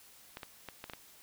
clicks, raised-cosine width 0.3 ms, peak -26 dBFS, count 6, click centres 0.371 / 0.432 / 0.687 / 0.841 / 0.898 / 0.935 s, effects white hiss -58 dBFS RMS until 1.22 s

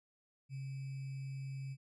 sine tone with sample-and-hold, 135.1 Hz, C#3, 44 cents flat, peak -40 dBFS, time 0.49-1.77 s, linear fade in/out 50 ms, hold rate 2450 Hz, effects resampled to 22050 Hz

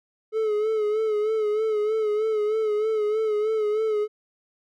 triangle tone with vibrato, 430 Hz, A4, 40 cents flat, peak -19 dBFS, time 0.32-4.08 s, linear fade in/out 50 ms, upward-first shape sine, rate 3.2 Hz, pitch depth 50 cents each way, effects none

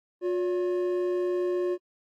triangle tone pair together, 358.3 / 568.8 Hz, F4 / C#5, +44 / +45 cents, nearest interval minor sixth, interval 801 cents, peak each -23 / -33 dBFS, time 0.21-1.78 s, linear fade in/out 50 ms, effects AAC 48 kbps

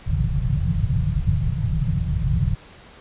white low-pass noise, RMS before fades -21 dBFS, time 0.06-2.55 s, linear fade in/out 10 ms, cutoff 170 Hz, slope 96 dB/octave, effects pink hiss -46 dBFS RMS until 3 s + resampled to 8000 Hz

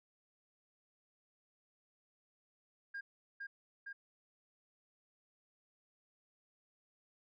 sine tone with echo, 1615 Hz, G#6, 49 cents flat, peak -39 dBFS, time 2.94-3.01 s, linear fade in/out 10 ms, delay 460 ms, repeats 2, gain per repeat -2 dB, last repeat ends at 3.93 s, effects tanh soft clip ceiling -39 dBFS

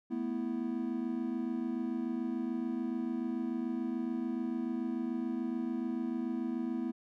triangle chord, A suspended second, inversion none, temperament equal, 220 / 246.9 / 329.6 Hz, A3 / B3 / E4, 0 / 0 / 0 cents, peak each -37 / -33 / -36 dBFS, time 0.1-6.92 s, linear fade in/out 20 ms, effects none

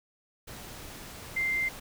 sine tone in noise, 2090 Hz, C7, 2 cents flat, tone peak -26 dBFS, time 1.36-1.69 s, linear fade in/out 10 ms, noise pink, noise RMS -44 dBFS, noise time 0.47-1.8 s, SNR +15 dB, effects none

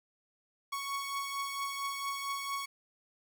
sawtooth beating tone pair, 1110 / 1114.4 Hz, C#6 / C#6, +2 / +9 cents, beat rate 4.4 Hz, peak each -32 / -38 dBFS, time 0.72-2.66 s, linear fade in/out 10 ms, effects none

